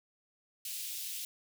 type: high-pass noise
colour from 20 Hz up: white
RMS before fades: -40 dBFS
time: 0.65-1.25 s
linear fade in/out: 2 ms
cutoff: 2600 Hz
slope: 24 dB/octave
effects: none